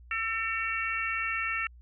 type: harmonic tone with a mistuned harmonic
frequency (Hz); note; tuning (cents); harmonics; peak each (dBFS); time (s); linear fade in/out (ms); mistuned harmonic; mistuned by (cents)
452; A4; +47; 3 / 4 / 5 / 6; -34 / -34 / -34 / -34; 0.11-1.67; 2; 3; -25
effects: added 60 Hz sine -49 dBFS peak until 1.81 s